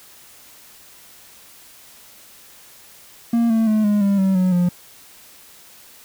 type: tone with pitch steps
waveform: triangle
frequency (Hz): 233.1 / 224.1 / 215.5 / 207.2 / 199.21 / 191.54 / 184.16 / 177.07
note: A#3 / A3 / A3 / G#3 / G3 / G3 / F#3 / F3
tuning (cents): 0 / +32 / -36 / -4 / +28 / -40 / -8 / +24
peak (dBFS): -12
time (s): 3.33-4.69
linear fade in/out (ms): 5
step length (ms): 170
effects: white hiss -46 dBFS RMS until 6.04 s